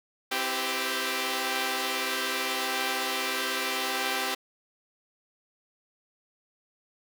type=chord; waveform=5% pulse; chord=C major seventh; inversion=none; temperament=equal with one note detuned; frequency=261.6 / 329.6 / 392 / 505.1 Hz; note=C4 / E4 / G4 / B4; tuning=0 / 0 / 0 / +39 cents; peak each=-22 / -25 / -19 / -25 dBFS; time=0.31-4.35 s; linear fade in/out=10 ms; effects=none